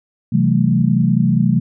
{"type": "chord", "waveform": "sine", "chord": "F# half-diminished seventh", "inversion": "second", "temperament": "equal with one note detuned", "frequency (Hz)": [130.81, 164.81, 189.54, 220], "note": ["C3", "E3", "F#3", "A3"], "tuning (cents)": [0, 0, 42, 0], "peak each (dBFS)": -17, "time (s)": [0.32, 1.6], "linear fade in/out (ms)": 10, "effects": []}